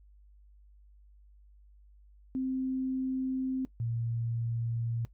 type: tone pair in turn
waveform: sine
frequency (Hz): 261.2 / 116.11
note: C4 / A#2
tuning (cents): -3 / -6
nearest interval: octave + major second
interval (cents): 1403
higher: first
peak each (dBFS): -29 / -30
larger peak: first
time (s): 2.35-3.65 / 3.8-5.05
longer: first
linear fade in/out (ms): 0
effects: noise-tail reverb RT60 0.1 s tail -19 dB re dry + added 50 Hz sine -55 dBFS peak until 5.13 s